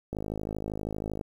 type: click train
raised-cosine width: 2 ms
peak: -20 dBFS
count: 58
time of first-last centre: 0.13-1.212 s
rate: 52.7 Hz
effects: 9-bit